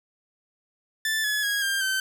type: tone with pitch steps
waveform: sawtooth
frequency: 1760 / 1703 / 1647.8 / 1594.5 / 1542.8 Hz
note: A6 / G#6 / G#6 / G6 / G6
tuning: 0 / +43 / -14 / +29 / -28 cents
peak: -20 dBFS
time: 1.05-2 s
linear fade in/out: 2 ms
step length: 190 ms
effects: none